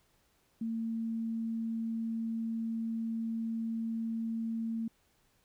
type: tone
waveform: sine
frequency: 226.5 Hz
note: A#3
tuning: 50 cents flat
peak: -32 dBFS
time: 0.61-4.88 s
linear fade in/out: 5 ms
effects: pink hiss -71 dBFS RMS until 5.44 s